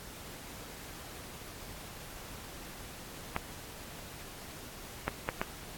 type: clicks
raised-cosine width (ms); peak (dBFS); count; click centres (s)
0.5; -14; 4; 3.364 / 5.08 / 5.289 / 5.415
effects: pink hiss -47 dBFS RMS until 5.77 s + AAC 64 kbps